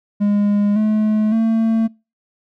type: tone with pitch steps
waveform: triangle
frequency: 205 / 214.6 / 224.6 Hz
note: G#3 / A3 / A3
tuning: -22 / -43 / +36 cents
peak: -11 dBFS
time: 0.2-1.88 s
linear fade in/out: 20 ms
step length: 560 ms
effects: noise-tail reverb RT60 0.3 s tail -26 dB re dry